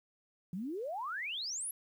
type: exponential sweep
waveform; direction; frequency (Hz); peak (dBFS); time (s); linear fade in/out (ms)
sine; up; 167.7 to 11540; -36; 0.53-1.71; 2
effects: 11-bit